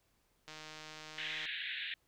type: click train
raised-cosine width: 0.2 ms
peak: -31 dBFS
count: 152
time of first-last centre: 0.48-1.454 s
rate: 155 Hz
type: band-pass noise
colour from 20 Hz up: pink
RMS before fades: -41 dBFS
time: 1.18-1.94 s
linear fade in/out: 2 ms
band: 1600 to 3900 Hz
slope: 96 dB/octave
effects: pink hiss -75 dBFS RMS until 2.07 s